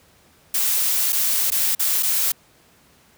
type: noise with dropouts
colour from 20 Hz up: blue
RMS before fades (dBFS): -20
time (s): 0.54-2.32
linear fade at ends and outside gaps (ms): 5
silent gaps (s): 1.124-1.128 / 1.504-1.518 / 1.75-1.794 / 2.026-2.03
effects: pink hiss -55 dBFS RMS until 3.17 s + high-pass 60 Hz 12 dB/octave